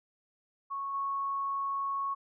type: tone with level steps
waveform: sine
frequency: 1104 Hz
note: C#6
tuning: 7 cents flat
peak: -33 / -30 dBFS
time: 0.7-2.15 s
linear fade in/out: 20 ms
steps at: 0.93 s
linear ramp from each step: 20 ms
effects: none